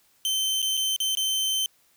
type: tone with dropouts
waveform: sawtooth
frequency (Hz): 3092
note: G7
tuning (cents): -24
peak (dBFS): -20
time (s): 0.25-1.66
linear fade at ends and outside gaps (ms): 1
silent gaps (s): 0.619-0.626 / 0.77-0.774 / 0.963-1.002 / 1.151-1.171
effects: white hiss -63 dBFS RMS until 1.96 s